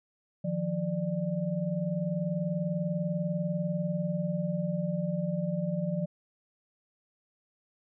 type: tone cluster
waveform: sine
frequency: 155.8 / 176 / 593 Hz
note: D#3 / F3 / D5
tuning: +3 / +14 / +17 cents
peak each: -34 / -30 / -35 dBFS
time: 0.44-6.06 s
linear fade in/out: 10 ms
effects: none